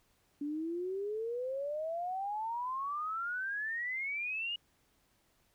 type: exponential sweep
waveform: sine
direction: up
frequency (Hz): 284.9 to 2900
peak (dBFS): -34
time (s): 0.41-4.56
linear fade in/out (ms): 5
effects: pink hiss -72 dBFS RMS until 5.54 s